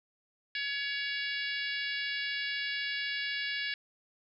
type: harmonic tone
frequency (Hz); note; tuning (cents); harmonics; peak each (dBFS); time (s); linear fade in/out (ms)
564; C#5; +30; 3 / 4 / 5 / 6 / 7 / 8 / 9; -36 / -38 / -40 / -42 / -43 / -44 / -45; 0.55-3.74; 2
effects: none